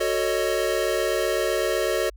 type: chord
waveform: square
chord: D# half-diminished seventh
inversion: first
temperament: equal with one note detuned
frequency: 370 / 445.9 / 554.4 / 622.3 Hz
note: F#4 / A4 / C#5 / D#5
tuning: 0 / +23 / 0 / 0 cents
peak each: -28 dBFS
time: 0-2.1 s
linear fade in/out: 10 ms
effects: added 50 Hz sine -43 dBFS peak until 2.16 s